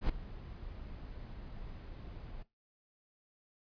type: noise with ADSR envelope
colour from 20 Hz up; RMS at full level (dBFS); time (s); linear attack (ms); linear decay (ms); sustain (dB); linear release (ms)
brown; -28; 0.01-2.43; 84; 3; -18; 8
effects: noise-tail reverb RT60 0.2 s tail -17 dB re dry + resampled to 11025 Hz